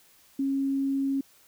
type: tone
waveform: sine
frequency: 273.1 Hz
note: C#4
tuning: 26 cents flat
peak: -24 dBFS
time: 0.39-1.21 s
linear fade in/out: 5 ms
effects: white hiss -59 dBFS RMS until 1.47 s